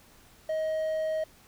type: tone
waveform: triangle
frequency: 630 Hz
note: D#5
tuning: 21 cents sharp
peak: -25 dBFS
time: 0.49-1.24 s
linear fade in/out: 5 ms
effects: pink hiss -57 dBFS RMS until 1.47 s